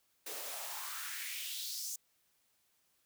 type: noise with high-pass filter sweep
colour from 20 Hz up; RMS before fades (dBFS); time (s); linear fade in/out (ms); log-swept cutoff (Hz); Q
white; -42; 0.26-1.96; 5; 380 to 6700; 3
effects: white hiss -75 dBFS RMS until 3.05 s